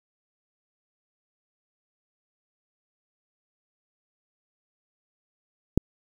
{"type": "click", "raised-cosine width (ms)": 3, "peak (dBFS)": -5, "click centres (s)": 5.776, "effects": ["7-bit"]}